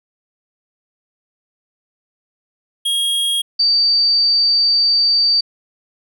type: tone pair in turn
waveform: square / sine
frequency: 3270 / 4624 Hz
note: G#7 / D8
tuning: -28 / -28 cents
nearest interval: tritone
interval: 600 cents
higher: second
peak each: -16 / -11 dBFS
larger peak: second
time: 2.85-3.42 / 3.59-5.41 s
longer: second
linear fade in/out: 10 ms
effects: none